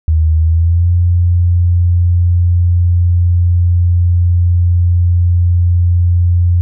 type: tone with pitch glide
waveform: sine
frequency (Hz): 79.4 to 87.59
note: D#2 to F2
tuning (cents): +36 to +6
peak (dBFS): -7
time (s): 0.08-6.61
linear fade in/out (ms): 0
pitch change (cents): +170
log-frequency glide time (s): 0.36-0.9
effects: none